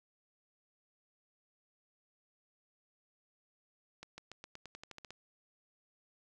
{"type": "accelerating click train", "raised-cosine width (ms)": 0.2, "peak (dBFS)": -30, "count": 12, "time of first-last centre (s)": [4.03, 5.106], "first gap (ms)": 150, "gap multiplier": 0.91, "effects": []}